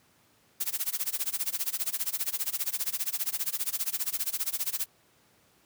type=noise with tremolo; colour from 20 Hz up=blue; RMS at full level=-28 dBFS; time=0.6-4.86 s; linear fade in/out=10 ms; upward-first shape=sine; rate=15 Hz; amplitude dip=95%; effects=pink hiss -64 dBFS RMS until 5.65 s + high-pass 100 Hz 12 dB/octave